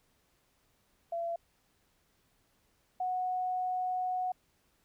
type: tone pair in turn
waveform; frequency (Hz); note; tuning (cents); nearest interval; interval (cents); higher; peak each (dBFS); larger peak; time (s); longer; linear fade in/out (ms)
sine; 678 / 735.4; E5 / F#5; +49 / -11; minor second; 140; second; -32 / -30; second; 1.12-1.36 / 3-4.32; second; 5
effects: pink hiss -72 dBFS RMS until 4.84 s